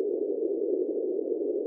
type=band-pass noise; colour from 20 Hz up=pink; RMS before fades=-29 dBFS; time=0-1.66 s; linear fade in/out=0 ms; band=340 to 460 Hz; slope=48 dB/octave; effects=none